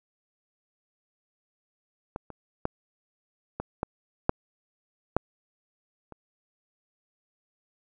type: clicks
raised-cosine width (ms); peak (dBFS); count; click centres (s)
1; -19 / -27 / -12 / -17 / -13 / -6 / -7 / -29; 8; 2.161 / 2.303 / 2.654 / 3.6 / 3.831 / 4.294 / 5.166 / 6.123
effects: none